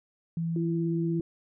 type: tone with pitch glide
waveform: sine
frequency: 165.9 to 164.85 Hz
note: E3 to E3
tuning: +11 to 0 cents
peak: -27 dBFS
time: 0.37-1.2 s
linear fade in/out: 2 ms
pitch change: -11 cents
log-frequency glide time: 0.6-0.96 s
type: tone with vibrato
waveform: sine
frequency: 335.5 Hz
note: E4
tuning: 31 cents sharp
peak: -29 dBFS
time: 0.56-1.21 s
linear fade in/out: 2 ms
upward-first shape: sine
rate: 17 Hz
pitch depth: 14 cents each way
effects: none